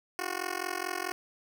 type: tone with amplitude modulation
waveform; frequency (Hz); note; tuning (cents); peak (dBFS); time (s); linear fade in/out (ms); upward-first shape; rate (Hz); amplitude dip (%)
10% pulse; 364.5; F#4; -26; -20; 0.19-1.12; 0; sine; 44.6; 100
effects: none